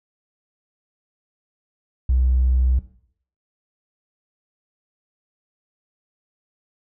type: tone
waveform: triangle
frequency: 63.3 Hz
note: B1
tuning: 43 cents sharp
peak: -11 dBFS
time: 2.09-2.79 s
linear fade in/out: 5 ms
effects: noise-tail reverb RT60 0.6 s tail -18 dB re dry + tanh soft clip ceiling -12 dBFS